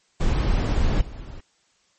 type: noise with level steps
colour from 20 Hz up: brown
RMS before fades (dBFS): -20 / -36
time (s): 0.2-1.41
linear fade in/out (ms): 10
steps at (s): 1.01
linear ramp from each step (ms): 2
effects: white hiss -64 dBFS RMS until 1.98 s + MP3 32 kbps